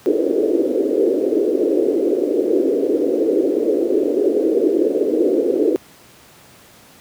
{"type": "band-pass noise", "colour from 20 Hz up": "pink", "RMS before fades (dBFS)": -17, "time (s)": [0.06, 5.76], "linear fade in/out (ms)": 0, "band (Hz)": [300, 500], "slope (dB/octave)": 48, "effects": ["pink hiss -46 dBFS RMS until 7 s", "high-pass 100 Hz 12 dB/octave"]}